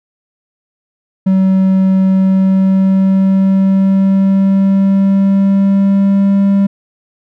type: tone with pitch glide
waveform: triangle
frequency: 190 to 197.73 Hz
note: F#3 to G3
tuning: +46 to +15 cents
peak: -5 dBFS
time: 1.26-6.67 s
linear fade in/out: 10 ms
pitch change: +69 cents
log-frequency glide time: 2.05-6.43 s
effects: none